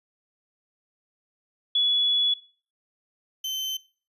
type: tone pair in turn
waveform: sine / 35% pulse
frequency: 3400 / 3078 Hz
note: G#7 / G7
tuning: +40 / -32 cents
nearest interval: major second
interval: 172 cents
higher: first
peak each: -19 / -26 dBFS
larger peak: first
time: 1.75-2.34 / 3.44-3.77 s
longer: first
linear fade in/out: 5 ms
effects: noise-tail reverb RT60 0.4 s tail -20 dB re dry + resampled to 32000 Hz